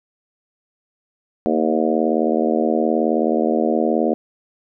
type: harmonic tone with a mistuned harmonic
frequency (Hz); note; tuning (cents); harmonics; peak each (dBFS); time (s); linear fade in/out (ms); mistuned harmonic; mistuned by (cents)
79; D#2; +27; 3 / 4 / 5 / 6 / 7 / 8 / 9; -21 / -22 / -23 / -24 / -24 / -25 / -26; 1.46-4.14; 0; 3; -41
effects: none